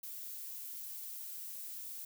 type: noise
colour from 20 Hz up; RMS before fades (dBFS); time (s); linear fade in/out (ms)
violet; -45; 0.03-2.05; 5
effects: none